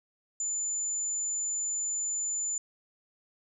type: tone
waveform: sine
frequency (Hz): 7040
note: A8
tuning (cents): 0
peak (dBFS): -29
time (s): 0.4-2.58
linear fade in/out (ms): 2
effects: none